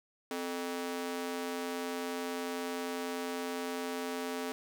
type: ring-modulated tone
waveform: sawtooth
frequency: 349.2 Hz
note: F4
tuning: in tune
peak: -28 dBFS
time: 0.31-4.52 s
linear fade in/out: 0 ms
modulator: 89.8 Hz
effects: none